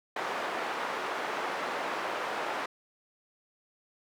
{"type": "band-pass noise", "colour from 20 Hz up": "white", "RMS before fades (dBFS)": -34, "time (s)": [0.16, 2.66], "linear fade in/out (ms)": 5, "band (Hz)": [410, 1300], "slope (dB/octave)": 12, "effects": []}